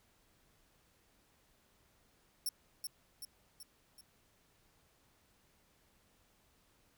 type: tone with echo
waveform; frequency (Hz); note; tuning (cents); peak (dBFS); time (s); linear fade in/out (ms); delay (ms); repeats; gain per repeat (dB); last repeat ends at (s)
5% pulse; 5450; F8; -43; -28; 2.46-2.49; 2; 380; 4; -5; 4.01
effects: pink hiss -71 dBFS RMS until 6.97 s